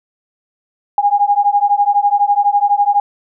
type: beating tone pair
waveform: sine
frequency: 810 / 822 Hz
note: G#5 / G#5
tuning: -43 / -18 cents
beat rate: 12 Hz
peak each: -13 dBFS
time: 0.98-3 s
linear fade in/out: 2 ms
effects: none